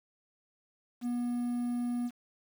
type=tone with quantisation; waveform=triangle; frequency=242.2 Hz; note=B3; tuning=34 cents flat; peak=-28 dBFS; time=1.01-2.11 s; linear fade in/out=50 ms; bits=9; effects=none